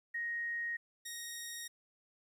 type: tone pair in turn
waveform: sine / 10% pulse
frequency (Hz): 1873 / 1873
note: A#6 / A#6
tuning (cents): +8 / +8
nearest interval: unison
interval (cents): 0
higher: neither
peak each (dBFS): -35 / -33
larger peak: second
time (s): 0.14-0.77 / 1.05-1.68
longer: neither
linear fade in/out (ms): 10
effects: 12-bit